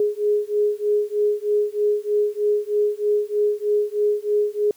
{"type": "beating tone pair", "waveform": "sine", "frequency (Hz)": [415.3, 418.5], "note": ["G#4", "G#4"], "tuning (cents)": [0, 13], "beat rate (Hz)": 3.2, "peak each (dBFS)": -21, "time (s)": [0, 4.71], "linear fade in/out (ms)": 2, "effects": ["white hiss -56 dBFS RMS until 4.76 s"]}